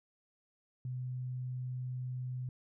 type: tone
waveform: sine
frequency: 126.6 Hz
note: B2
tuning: 43 cents sharp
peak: -36 dBFS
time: 0.85-2.49 s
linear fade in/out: 2 ms
effects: none